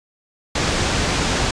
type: low-pass noise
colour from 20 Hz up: pink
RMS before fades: -20 dBFS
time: 0.55-1.51 s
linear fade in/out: 5 ms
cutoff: 7500 Hz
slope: 24 dB/octave
effects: resampled to 22050 Hz